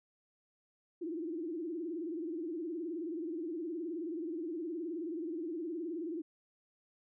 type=tone with vibrato; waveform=sine; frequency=330.2 Hz; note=E4; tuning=3 cents sharp; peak=-36 dBFS; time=1.01-6.22 s; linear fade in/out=10 ms; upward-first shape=sine; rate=19 Hz; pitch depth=140 cents each way; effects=none